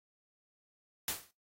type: noise with exponential decay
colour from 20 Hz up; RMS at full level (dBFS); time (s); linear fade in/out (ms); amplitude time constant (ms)
white; -31; 1.08-1.31; 2; 49
effects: noise-tail reverb RT60 0.2 s tail -20 dB re dry + AAC 48 kbps